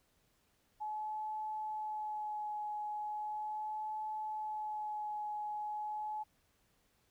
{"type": "tone with vibrato", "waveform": "sine", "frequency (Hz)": 851, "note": "G#5", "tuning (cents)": 42, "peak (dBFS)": -37, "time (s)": [0.8, 6.24], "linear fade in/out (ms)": 20, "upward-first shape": "sine", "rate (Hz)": 0.38, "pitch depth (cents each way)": 19, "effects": ["pink hiss -74 dBFS RMS until 7.1 s"]}